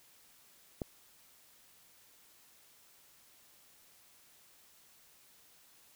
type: click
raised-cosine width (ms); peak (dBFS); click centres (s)
2; -22; 0.818
effects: white hiss -63 dBFS RMS until 5.95 s